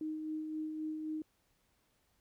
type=tone with tremolo; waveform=sine; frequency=311.1 Hz; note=D#4; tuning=in tune; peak=-35 dBFS; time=0.01-1.22 s; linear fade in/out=2 ms; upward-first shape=sine; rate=3.8 Hz; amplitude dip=35%; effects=pink hiss -75 dBFS RMS until 2.2 s